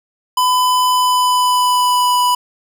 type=tone with pitch glide; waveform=square; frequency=1004 to 988.5 Hz; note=B5 to B5; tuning=+28 to +1 cents; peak=-12 dBFS; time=0.37-2.35 s; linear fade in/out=5 ms; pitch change=-27 cents; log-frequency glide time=0.87-2.21 s; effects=none